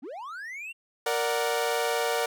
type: linear sweep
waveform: triangle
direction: up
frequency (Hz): 215.6 to 2800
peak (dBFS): -34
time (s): 0.02-0.73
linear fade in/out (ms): 20
type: chord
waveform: sawtooth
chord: Bb augmented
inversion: none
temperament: equal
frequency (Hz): 466.2 / 587.3 / 740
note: Bb4 / D5 / F#5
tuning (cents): 0 / 0 / 0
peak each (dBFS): -24 / -27 / -27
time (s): 1.06-2.26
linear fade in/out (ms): 5
effects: none